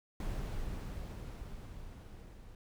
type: noise with level ramp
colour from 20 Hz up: brown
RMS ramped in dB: -37 to -52 dBFS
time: 0.2-2.55 s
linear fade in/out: 2 ms
effects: none